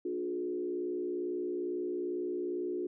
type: tone with frequency modulation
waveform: sine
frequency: 358.1 Hz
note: F4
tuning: 43 cents sharp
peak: -32 dBFS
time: 0.05-2.87 s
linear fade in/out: 5 ms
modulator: 62.3 Hz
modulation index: 0.88
effects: none